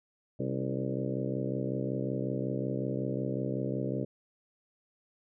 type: harmonic tone with a mistuned harmonic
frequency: 65.41 Hz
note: C2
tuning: in tune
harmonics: 2 / 3 / 4 / 5 / 6 / 7 / 8 / 9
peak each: -35 / -37 / -38 / -39 / -40 / -40 / -41 / -42 dBFS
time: 0.39-4.05 s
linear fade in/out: 10 ms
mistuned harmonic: 4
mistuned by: +68 cents
effects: none